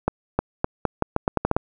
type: accelerating click train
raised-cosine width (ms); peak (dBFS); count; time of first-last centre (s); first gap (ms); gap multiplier
1; -5; 11; 0.08-1.566; 310; 0.82
effects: none